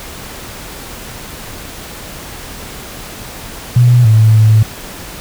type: tone with pitch steps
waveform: sine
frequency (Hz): 122.1 / 110 / 109.2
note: B2 / A2 / A2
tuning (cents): -19 / 0 / -13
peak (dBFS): -4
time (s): 3.76-4.63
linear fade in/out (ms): 5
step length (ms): 290
effects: pink hiss -29 dBFS RMS until 5.2 s